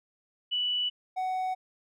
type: tone pair in turn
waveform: sine / triangle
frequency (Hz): 2960 / 746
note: F#7 / F#5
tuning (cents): 0 / +14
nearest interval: 2 octaves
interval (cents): 2386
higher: first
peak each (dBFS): -26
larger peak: neither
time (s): 0.51-0.9 / 1.16-1.55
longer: neither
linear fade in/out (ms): 20
effects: none